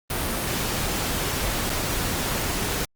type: noise with dropouts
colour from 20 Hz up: pink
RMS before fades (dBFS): -26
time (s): 0.1-2.85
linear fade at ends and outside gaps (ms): 2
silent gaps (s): 1.696-1.7
effects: Opus 32 kbps